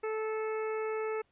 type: harmonic tone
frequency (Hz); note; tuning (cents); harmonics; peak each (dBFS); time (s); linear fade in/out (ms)
436.7; A4; -13; 1 / 2 / 3 / 4 / 5 / 6; -32 / -43 / -42 / -49 / -46 / -51; 0.03-1.22; 10
effects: pink hiss -73 dBFS RMS until 1.31 s + resampled to 8000 Hz